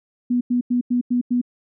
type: tone bursts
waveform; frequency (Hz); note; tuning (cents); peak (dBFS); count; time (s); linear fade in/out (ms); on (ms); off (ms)
sine; 244.9; B3; -14; -16; 6; 0.3-1.415; 10; 110; 91
effects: none